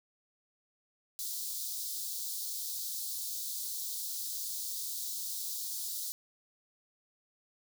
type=high-pass noise; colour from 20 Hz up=white; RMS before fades=-38 dBFS; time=1.19-6.12 s; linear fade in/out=0 ms; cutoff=3800 Hz; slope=48 dB/octave; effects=none